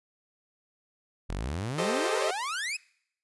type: exponential sweep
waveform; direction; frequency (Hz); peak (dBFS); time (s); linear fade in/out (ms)
sawtooth; up; 39.42 to 2644; -27; 1.29-2.77; 10
type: chord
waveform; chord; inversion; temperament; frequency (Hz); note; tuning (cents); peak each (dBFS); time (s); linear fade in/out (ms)
sawtooth; A half-diminished seventh; third; equal; 392 / 440 / 523.3 / 622.3; G4 / A4 / C5 / Eb5; 0 / 0 / 0 / 0; -29; 1.78-2.31; 5
effects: noise-tail reverb RT60 0.7 s tail -24 dB re dry + resampled to 24000 Hz